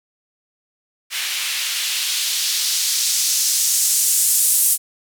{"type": "noise with band-pass filter sweep", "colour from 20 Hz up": "blue", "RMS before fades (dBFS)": -19, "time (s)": [1.1, 4.78], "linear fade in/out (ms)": 50, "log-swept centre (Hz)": [2300, 9900], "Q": 1.3, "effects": []}